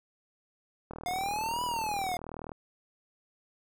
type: click train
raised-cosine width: 1 ms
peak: -26 dBFS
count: 65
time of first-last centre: 0.91-2.518 s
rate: 39.8 Hz
type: exponential two-way sweep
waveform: square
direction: up then down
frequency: 706 to 995 to 706 Hz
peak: -31 dBFS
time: 1.06-2.17 s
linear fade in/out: 2 ms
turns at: 1.64 s
effects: none